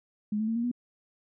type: tone with pitch steps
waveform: sine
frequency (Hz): 210 / 217.9 / 226.1 / 234.6 / 243.5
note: G#3 / A3 / A3 / A#3 / B3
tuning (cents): +19 / -17 / +47 / +11 / -24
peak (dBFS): -26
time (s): 0.32-0.715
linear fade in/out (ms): 5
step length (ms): 79
effects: none